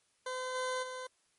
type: tone with level steps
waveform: 20% pulse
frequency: 511 Hz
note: C5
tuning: 41 cents flat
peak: -31 / -28 / -35 dBFS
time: 0.26-1.07 s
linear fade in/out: 5 ms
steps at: 0.54 / 0.82 s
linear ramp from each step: 20 ms
effects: white hiss -73 dBFS RMS until 1.38 s + MP3 48 kbps